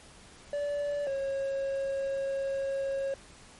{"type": "tone pair in turn", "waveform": "triangle", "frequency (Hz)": [578, 545.6], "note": ["D5", "C#5"], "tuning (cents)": [-28, -28], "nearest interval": "minor second", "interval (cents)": 100, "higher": "first", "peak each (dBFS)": [-27, -27], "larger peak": "neither", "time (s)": [[0.53, 1.07], [1.07, 3.14]], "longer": "second", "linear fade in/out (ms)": 2, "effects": ["pink hiss -53 dBFS RMS until 3.59 s", "MP3 48 kbps"]}